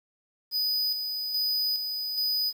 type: tone with tremolo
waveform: square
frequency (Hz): 4978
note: D#8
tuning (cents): 0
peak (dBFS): -25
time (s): 0.51-2.53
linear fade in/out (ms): 50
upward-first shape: square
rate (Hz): 1.2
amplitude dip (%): 45
effects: 9-bit